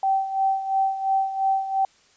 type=tone with tremolo; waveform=sine; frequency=774 Hz; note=G5; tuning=22 cents flat; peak=-17 dBFS; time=0.03-1.85 s; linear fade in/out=2 ms; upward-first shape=sine; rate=2.9 Hz; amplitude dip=70%; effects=white hiss -58 dBFS RMS until 2.16 s + resampled to 16000 Hz